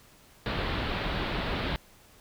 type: low-pass noise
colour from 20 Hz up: pink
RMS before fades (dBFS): -31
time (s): 0.46-1.76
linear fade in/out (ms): 0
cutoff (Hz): 4200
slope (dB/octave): 48
effects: pink hiss -57 dBFS RMS until 2.2 s